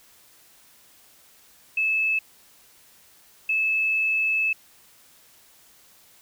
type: tone bursts at uneven times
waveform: sine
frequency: 2609 Hz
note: E7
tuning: 18 cents flat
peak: -20 dBFS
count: 2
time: 1.77-2.19 / 3.49-4.53 s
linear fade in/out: 5 ms
effects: white hiss -55 dBFS RMS until 6.21 s